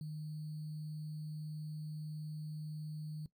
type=tone with sample-and-hold; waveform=sine; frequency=153.6 Hz; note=D#3; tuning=22 cents flat; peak=-40 dBFS; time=0.01-3.26 s; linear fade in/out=2 ms; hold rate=4410 Hz; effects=noise-tail reverb RT60 0.1 s tail -17 dB re dry